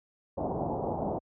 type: low-pass noise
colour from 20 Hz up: white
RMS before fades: -32 dBFS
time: 0.37-1.19 s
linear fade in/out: 10 ms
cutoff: 860 Hz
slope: 48 dB/octave
effects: high-pass 60 Hz 12 dB/octave